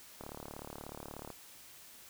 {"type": "click train", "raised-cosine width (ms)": 1, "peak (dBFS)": -30, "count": 41, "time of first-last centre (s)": [0.21, 1.303], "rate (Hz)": 36.6, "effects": ["white hiss -55 dBFS RMS until 2.09 s"]}